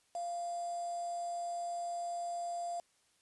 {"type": "tone with quantisation", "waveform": "sine", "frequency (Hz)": 693, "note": "F5", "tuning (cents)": -14, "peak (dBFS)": -36, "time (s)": [0.15, 2.8], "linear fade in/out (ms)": 2, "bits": 8, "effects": ["white hiss -72 dBFS RMS until 3.21 s", "resampled to 24000 Hz"]}